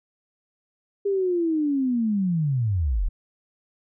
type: linear sweep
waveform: sine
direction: down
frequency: 405.8 to 32.53 Hz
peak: -20 dBFS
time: 1.05-3.09 s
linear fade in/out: 10 ms
effects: none